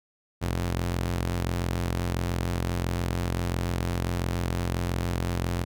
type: ring-modulated tone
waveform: sawtooth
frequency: 87.31 Hz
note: F2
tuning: in tune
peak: -19 dBFS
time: 0.41-5.65 s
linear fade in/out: 20 ms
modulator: 22.9 Hz
effects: none